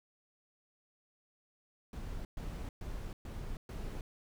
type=noise bursts; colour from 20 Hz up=brown; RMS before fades=-41 dBFS; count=5; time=1.93-4.01 s; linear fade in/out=2 ms; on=320 ms; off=120 ms; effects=none